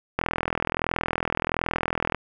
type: click train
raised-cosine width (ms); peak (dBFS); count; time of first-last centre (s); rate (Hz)
0.5; -8; 82; 0.19-2.147; 41.4
effects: none